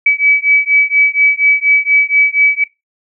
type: beating tone pair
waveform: sine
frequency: 2285 / 2289.2 Hz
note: D7 / D7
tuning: -48 / -45 cents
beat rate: 4.2 Hz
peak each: -11 / -11 dBFS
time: 0.06-2.64 s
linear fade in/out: 5 ms
effects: noise-tail reverb RT60 0.2 s tail -19 dB re dry